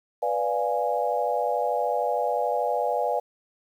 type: chord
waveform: sine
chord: B diminished seventh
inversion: none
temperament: equal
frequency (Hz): 493.9 / 587.3 / 698.5 / 830.6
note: B4 / D5 / F5 / Ab5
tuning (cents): 0 / 0 / 0 / 0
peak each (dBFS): -28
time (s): 0.22-3.2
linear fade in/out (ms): 10
effects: 9-bit